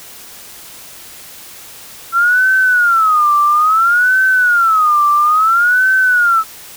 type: tone with vibrato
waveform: sine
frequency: 1343 Hz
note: E6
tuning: 32 cents sharp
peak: -8 dBFS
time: 2.12-6.44 s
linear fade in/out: 50 ms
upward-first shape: sine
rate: 0.59 Hz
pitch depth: 230 cents each way
effects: white hiss -35 dBFS RMS until 6.76 s